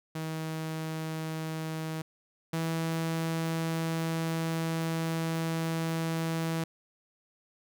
sawtooth tone pair in turn, 159.2 / 163.3 Hz, D#3 / E3, +40 / -16 cents, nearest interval unison, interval 44 cents, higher second, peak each -29 / -25 dBFS, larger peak second, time 0.15-2.02 / 2.53-6.64 s, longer second, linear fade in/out 5 ms, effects none

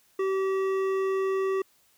sine tone with hard clipping, 384.3 Hz, G4, 34 cents flat, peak -26 dBFS, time 0.19-1.62 s, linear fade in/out 5 ms, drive 11 dB, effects white hiss -64 dBFS RMS until 1.97 s

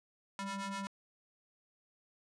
sawtooth ring-modulated tone, 392 Hz, G4, in tune, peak -31 dBFS, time 0.39-0.87 s, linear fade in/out 0 ms, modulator 592 Hz, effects resampled to 22050 Hz + 12-bit

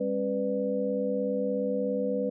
sine tone cluster, 200.7 / 270.6 / 495.1 / 592 Hz, G3 / C#4 / B4 / D5, +41 / -42 / +4 / +14 cents, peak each -32 / -34 / -28 / -36 dBFS, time 0-2.3 s, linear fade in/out 10 ms, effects none

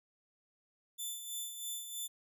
10% pulse tone with tremolo, 3520 Hz, A7, in tune, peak -30 dBFS, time 0.98-2.08 s, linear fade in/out 20 ms, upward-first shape sine, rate 3.1 Hz, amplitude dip 55%, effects none

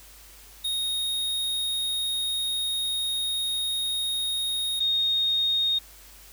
square / sine tone pair in turn, 3729 / 3709 Hz, A#7 / A#7, 0 / -9 cents, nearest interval unison, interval 9 cents, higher first, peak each -26 / -21 dBFS, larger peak second, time 0.64-4.8 / 4.8-5.79 s, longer first, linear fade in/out 10 ms, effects added 50 Hz sine -52 dBFS peak until 6.32 s + white hiss -50 dBFS RMS until 6.32 s

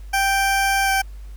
20% pulse tone with pitch glide, 784 to 776.8 Hz, G5 to G5, 0 to -16 cents, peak -12 dBFS, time 0.13-1.02 s, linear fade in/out 10 ms, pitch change -16 cents, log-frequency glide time 0.84-0.9 s, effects added 50 Hz sine -33 dBFS peak until 1.36 s + pink hiss -55 dBFS RMS until 1.36 s

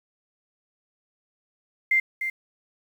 sine tone with echo, 2093 Hz, C7, in tune, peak -17 dBFS, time 1.91-2 s, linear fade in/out 5 ms, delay 300 ms, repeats 1, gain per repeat -8 dB, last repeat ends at 2.3 s, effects 8-bit

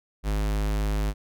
square tone, 51.8 Hz, G#1, 4 cents flat, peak -24 dBFS, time 0.23-1.14 s, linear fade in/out 50 ms, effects none

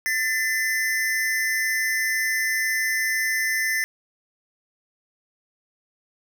square tone pair together, 1777 / 2035 Hz, A6 / C7, +17 / -49 cents, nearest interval major second, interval 234 cents, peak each -25 dBFS, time 0.06-3.84 s, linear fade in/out 0 ms, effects none

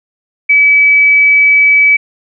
sine tone, 2290 Hz, D7, 44 cents flat, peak -4 dBFS, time 0.49-1.97 s, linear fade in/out 10 ms, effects none

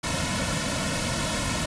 pink noise with comb filter, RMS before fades -27 dBFS, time 0.03-1.66 s, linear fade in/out 10 ms, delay 2.5 ms, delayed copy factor -0.95, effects resampled to 22050 Hz

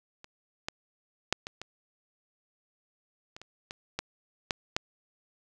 clicks, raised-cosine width 0.2 ms, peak -29 / -15 / -7 / -20 / -22 / -26 / -28 / -21 / -14 / -10 / -9 dBFS, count 11, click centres 0.244 / 0.685 / 1.326 / 1.469 / 1.616 / 3.365 / 3.416 / 3.709 / 3.99 / 4.508 / 4.765 s, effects none

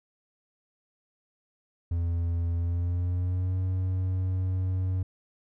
triangle tone with pitch glide, 85.1 to 92.8 Hz, F2 to F#2, -44 to +6 cents, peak -23 dBFS, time 1.91-5.03 s, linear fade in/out 5 ms, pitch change +150 cents, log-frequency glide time 2.56-3.58 s, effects none

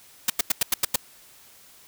white noise bursts, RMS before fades -20 dBFS, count 7, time 0.28-0.96 s, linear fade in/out 5 ms, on 20 ms, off 90 ms, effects white hiss -52 dBFS RMS until 1.87 s

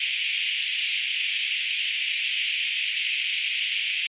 pink band-pass noise, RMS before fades -27 dBFS, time 0-4.07 s, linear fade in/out 5 ms, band 2300 to 3300 Hz, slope 48 dB/octave, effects resampled to 8000 Hz

